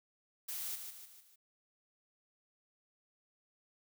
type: noise with echo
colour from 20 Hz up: blue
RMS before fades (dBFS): -41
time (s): 0.48-0.76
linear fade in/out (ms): 10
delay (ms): 150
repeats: 4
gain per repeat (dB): -6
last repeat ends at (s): 1.36
effects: none